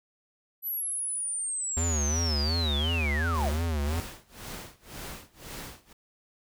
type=linear sweep; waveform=sine; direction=down; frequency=12000 to 464.7 Hz; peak=-29 dBFS; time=0.62-3.52 s; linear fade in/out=50 ms
type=tone with vibrato; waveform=square; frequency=77.78 Hz; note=D#2; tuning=in tune; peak=-27 dBFS; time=1.77-4 s; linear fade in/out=0 ms; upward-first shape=sine; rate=2.8 Hz; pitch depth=150 cents each way
type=noise with tremolo; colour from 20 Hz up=pink; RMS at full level=-39 dBFS; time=3.34-5.93 s; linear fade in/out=5 ms; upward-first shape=sine; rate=1.9 Hz; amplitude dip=95%
effects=none